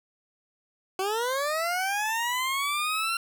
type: linear sweep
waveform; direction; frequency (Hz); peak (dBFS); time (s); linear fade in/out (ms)
20% pulse; up; 370 to 1376; -21; 0.99-3.17; 2
effects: none